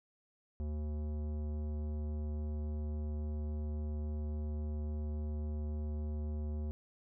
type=tone with tanh clipping; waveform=sine; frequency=75.3 Hz; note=D2; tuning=44 cents sharp; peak=-37 dBFS; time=0.6-6.71 s; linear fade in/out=0 ms; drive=15 dB; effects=none